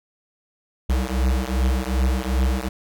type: beating tone pair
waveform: square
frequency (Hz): 63 / 65.6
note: B1 / C2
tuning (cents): +35 / +5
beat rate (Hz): 2.6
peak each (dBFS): -22 / -23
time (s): 0.89-2.69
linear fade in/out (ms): 10
effects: none